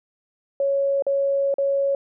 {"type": "tone with dropouts", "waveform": "sine", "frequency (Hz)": 554.4, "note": "C#5", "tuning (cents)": 0, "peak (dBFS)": -18, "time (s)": [0.6, 1.95], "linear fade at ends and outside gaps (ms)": 2, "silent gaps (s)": [[1.023, 1.066], [1.541, 1.583]], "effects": []}